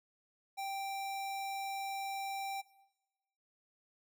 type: tone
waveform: square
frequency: 784 Hz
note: G5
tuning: in tune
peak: -38 dBFS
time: 0.57-2.62 s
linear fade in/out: 20 ms
effects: noise-tail reverb RT60 1.0 s tail -19 dB re dry